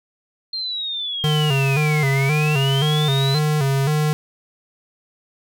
sine linear two-way sweep, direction down then up, 4207 to 1989 to 4111 Hz, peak -23 dBFS, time 0.53-3.39 s, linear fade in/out 5 ms, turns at 2.1 s
square tone with vibrato, 144 Hz, D3, 34 cents flat, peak -17 dBFS, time 1.24-4.13 s, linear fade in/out 0 ms, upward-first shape square, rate 1.9 Hz, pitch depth 93 cents each way
effects none

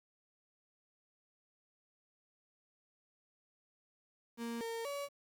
35% pulse tone with pitch steps, 233 / 457.9 / 567 Hz, A#3 / A#4 / C#5, -1 / -31 / +39 cents, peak -37 dBFS, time 4.37-5.09 s, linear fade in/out 50 ms, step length 240 ms, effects 11-bit

